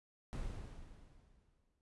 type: noise with exponential decay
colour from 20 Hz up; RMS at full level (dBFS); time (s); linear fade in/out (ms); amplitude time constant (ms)
brown; -40; 0.33-1.81; 0; 320
effects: noise-tail reverb RT60 0.2 s tail -25 dB re dry + resampled to 24000 Hz